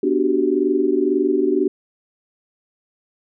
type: chord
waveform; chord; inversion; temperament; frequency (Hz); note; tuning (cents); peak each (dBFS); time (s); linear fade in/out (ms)
sine; G major seventh; first; equal; 246.9 / 293.7 / 370 / 392; B3 / D4 / F#4 / G4; 0 / 0 / 0 / 0; -25 / -20 / -19 / -21; 0.03-1.68; 5
effects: none